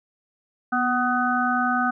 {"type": "harmonic tone with a mistuned harmonic", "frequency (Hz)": 250, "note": "B3", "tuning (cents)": 21, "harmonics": [1, 3, 5, 6], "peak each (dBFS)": [-25, -25, -25, -25], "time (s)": [0.72, 1.91], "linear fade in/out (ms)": 10, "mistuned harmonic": 1, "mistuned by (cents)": -32, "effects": []}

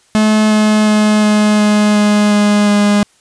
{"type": "tone with pitch steps", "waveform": "45% pulse", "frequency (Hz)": [215.1, 213.7, 212.4, 211, 209.7, 208.4, 207.1, 205.7], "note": ["A3", "G#3", "G#3", "G#3", "G#3", "G#3", "G#3", "G#3"], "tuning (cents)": [-39, 50, 39, 28, 17, 6, -5, -16], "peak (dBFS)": -8, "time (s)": [0.15, 3.03], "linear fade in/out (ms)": 0, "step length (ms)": 360, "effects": ["white hiss -52 dBFS RMS until 3.2 s", "resampled to 22050 Hz"]}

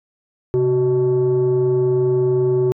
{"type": "tone pair together", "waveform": "sine", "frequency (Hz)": [132.3, 374.2], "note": ["C3", "F#4"], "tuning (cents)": [20, 20], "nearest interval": "octave + tritone", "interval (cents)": 1800, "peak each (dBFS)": [-18, -13], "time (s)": [0.54, 2.72], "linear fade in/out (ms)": 0, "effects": ["tanh soft clip ceiling -11 dBFS"]}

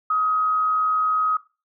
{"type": "tone with frequency modulation", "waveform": "sine", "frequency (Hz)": 1263, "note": "D#6", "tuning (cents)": 26, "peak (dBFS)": -18, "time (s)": [0.1, 1.37], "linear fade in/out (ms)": 5, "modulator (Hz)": 112, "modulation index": 0.24, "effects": ["noise-tail reverb RT60 0.3 s tail -18 dB re dry"]}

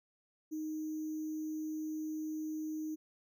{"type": "tone with sample-and-hold", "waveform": "sine", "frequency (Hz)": 311.1, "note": "D#4", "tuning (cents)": 0, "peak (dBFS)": -36, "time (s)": [0.51, 2.96], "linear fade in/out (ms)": 20, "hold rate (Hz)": 6300, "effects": []}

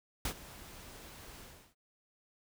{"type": "noise with ADSR envelope", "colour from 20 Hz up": "pink", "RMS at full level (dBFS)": -33, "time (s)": [0.25, 1.75], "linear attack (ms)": 3, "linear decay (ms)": 79, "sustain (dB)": -18, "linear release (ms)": 350, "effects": []}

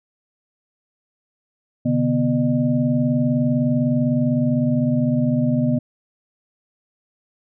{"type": "tone cluster", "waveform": "sine", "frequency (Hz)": [128.7, 148.5, 244.5, 606], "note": ["C3", "D3", "B3", "D#5"], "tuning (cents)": [-28, 20, -17, -46], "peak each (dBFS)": [-23, -23, -18, -27], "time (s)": [1.85, 5.79], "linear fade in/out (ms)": 10, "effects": []}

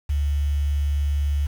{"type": "tone with quantisation", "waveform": "sine", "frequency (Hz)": 71.9, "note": "D2", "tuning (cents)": -36, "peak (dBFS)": -19, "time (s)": [0.09, 1.47], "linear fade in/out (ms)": 10, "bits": 7, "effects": []}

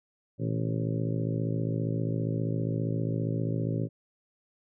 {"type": "harmonic tone with a mistuned harmonic", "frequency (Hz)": 55, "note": "A1", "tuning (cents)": 0, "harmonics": [2, 3, 4, 5, 6, 7, 8, 9, 10], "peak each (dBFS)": [-30, -32, -39, -36, -41, -39, -43, -45, -42], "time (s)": [0.38, 3.89], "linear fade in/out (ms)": 50, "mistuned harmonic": 2, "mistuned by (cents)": 120, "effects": []}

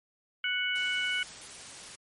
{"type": "harmonic tone", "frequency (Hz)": 740, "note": "F#5", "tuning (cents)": 0, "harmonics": [2, 3, 4], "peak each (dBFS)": [-32, -32, -32], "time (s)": [0.44, 1.23], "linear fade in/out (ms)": 2}
{"type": "noise", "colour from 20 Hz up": "white", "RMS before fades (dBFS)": -45, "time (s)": [0.75, 1.96], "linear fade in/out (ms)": 10}
{"effects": ["MP3 48 kbps"]}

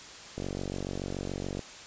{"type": "click train", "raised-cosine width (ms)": 2, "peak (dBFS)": -21, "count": 58, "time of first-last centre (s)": [0.38, 1.593], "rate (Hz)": 47, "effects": ["white hiss -46 dBFS RMS until 1.86 s", "resampled to 16000 Hz"]}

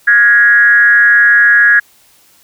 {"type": "tone with frequency modulation", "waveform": "sine", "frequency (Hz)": 1661.2, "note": "G#6", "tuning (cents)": 0, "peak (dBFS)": -4, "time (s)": [0.07, 1.8], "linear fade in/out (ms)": 10, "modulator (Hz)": 231, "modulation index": 0.63, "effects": ["white hiss -48 dBFS RMS until 2.43 s"]}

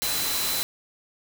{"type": "tone in noise", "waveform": "sine", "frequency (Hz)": 4029, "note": "B7", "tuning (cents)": 34, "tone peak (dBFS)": -31, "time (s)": [0.02, 0.63], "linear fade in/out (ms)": 0, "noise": "white", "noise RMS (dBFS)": -27, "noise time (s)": [0.02, 0.63], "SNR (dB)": -7, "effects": []}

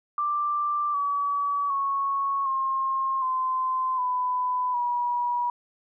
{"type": "tone with pitch steps", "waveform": "sine", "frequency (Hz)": [1179, 1140.8, 1103.9, 1068.1, 1033.5, 1000, 967.7], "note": ["D6", "C#6", "C#6", "C6", "C6", "B5", "B5"], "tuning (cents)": [6, 49, -8, 35, -22, 21, -36], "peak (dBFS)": -23, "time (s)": [0.18, 5.5], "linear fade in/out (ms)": 2, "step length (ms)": 760, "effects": []}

